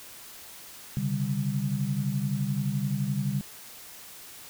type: tone cluster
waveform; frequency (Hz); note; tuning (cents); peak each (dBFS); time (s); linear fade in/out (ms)
sine; 133.7 / 145.4 / 197.5; C3 / D3 / G3; +38 / -17 / +13; -30; 0.97-3.41; 0
effects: white hiss -46 dBFS RMS until 4.49 s